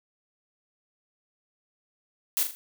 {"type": "noise with echo", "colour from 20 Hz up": "blue", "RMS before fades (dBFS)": -25, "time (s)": [2.37, 2.43], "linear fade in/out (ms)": 0, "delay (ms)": 40, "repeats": 3, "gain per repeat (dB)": -7, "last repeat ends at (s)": 2.55, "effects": []}